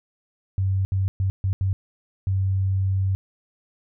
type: tone bursts at uneven times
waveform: sine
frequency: 95.9 Hz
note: G2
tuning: 37 cents flat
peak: -19 dBFS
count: 6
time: 0.58-0.85 / 0.92-1.08 / 1.2-1.3 / 1.44-1.53 / 1.61-1.73 / 2.27-3.15 s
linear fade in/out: 0 ms
effects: none